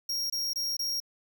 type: tone bursts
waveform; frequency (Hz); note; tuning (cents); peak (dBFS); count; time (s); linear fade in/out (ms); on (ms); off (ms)
45% pulse; 5588; F8; 0; -29; 4; 0.09-1.002; 5; 210; 24
effects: none